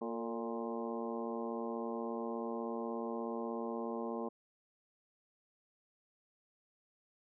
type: harmonic tone with a mistuned harmonic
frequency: 116.54 Hz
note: A#2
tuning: in tune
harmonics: 2 / 3 / 4 / 5 / 6 / 7 / 8 / 9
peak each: -41 / -44 / -42 / -46 / -50 / -48 / -52 / -48 dBFS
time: 0.01-4.29 s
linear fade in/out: 10 ms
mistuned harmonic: 4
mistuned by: -45 cents
effects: none